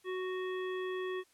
harmonic tone, 370.6 Hz, F#4, 3 cents sharp, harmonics 1 / 3 / 5 / 7 / 9, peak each -35 / -45 / -45 / -53 / -52 dBFS, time 0.04-1.24 s, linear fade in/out 50 ms, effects white hiss -68 dBFS RMS until 1.33 s + low-pass 11000 Hz 12 dB/octave

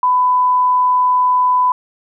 sine tone, 1000 Hz, B5, 21 cents sharp, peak -10 dBFS, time 0.03-1.72 s, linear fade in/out 2 ms, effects none

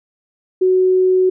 sine tone, 371.3 Hz, F#4, 6 cents sharp, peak -10 dBFS, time 0.61-1.3 s, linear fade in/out 10 ms, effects none

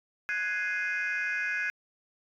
sine chord, Ab dominant seventh, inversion third, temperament equal, 1480 / 1661.2 / 2093 / 2489 Hz, Gb6 / Ab6 / C7 / Eb7, 0 / 0 / 0 / 0 cents, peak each -33 / -30 / -35 / -34 dBFS, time 0.29-1.7 s, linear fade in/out 0 ms, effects tanh soft clip ceiling -23 dBFS

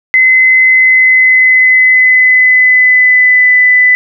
sine tone with pitch glide, 2043 to 1998.6 Hz, C7 to B6, -42 to +20 cents, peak -3 dBFS, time 0.14-3.95 s, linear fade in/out 0 ms, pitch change -38 cents, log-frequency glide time 0.66-3.58 s, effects none

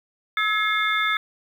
sine tone cluster, 1292 / 1688 / 2142 / 3548 Hz, E6 / G#6 / C7 / A7, -35 / +28 / +40 / +14 cents, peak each -24 / -26 / -24 / -28 dBFS, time 0.37-1.17 s, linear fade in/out 2 ms, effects 8-bit

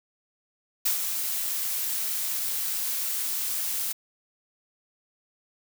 blue noise with ADSR envelope, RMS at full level -23 dBFS, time 0.85-3.93 s, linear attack 10 ms, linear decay 110 ms, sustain -6 dB, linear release 15 ms, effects none

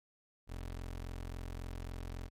25% pulse tone, 43.65 Hz, F1, in tune, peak -37 dBFS, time 0.47-2.3 s, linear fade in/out 50 ms, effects MP3 96 kbps

